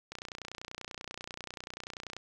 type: click train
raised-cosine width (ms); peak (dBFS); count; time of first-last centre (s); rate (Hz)
0.2; -23; 63; 0.12-2.166; 30.3
effects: none